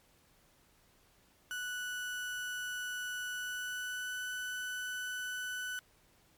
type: tone with pitch glide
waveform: 35% pulse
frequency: 1480 to 1494.6 Hz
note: F#6 to F#6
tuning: 0 to +17 cents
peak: -35 dBFS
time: 1.51-5.79 s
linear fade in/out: 0 ms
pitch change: +17 cents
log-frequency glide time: 3.32-4.18 s
effects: pink hiss -67 dBFS RMS until 6.37 s + MP3 96 kbps